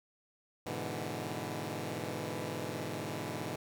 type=chord; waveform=10% pulse; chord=E dominant seventh; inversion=first; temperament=equal with one note detuned; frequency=103.83 / 123.47 / 148.11 / 164.81 Hz; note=G#2 / B2 / D3 / E3; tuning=0 / 0 / +15 / 0 cents; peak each=-34 dBFS; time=0.66-3.56 s; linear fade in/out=5 ms; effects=none